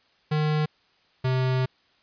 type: tone pair in turn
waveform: square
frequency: 152.7 / 129.26 Hz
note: D#3 / C3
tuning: -32 / -21 cents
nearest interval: minor third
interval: 289 cents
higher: first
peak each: -22 dBFS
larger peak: neither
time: 0.31-0.66 / 1.24-1.66 s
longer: second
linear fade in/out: 10 ms
effects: white hiss -63 dBFS RMS until 2.02 s + resampled to 11025 Hz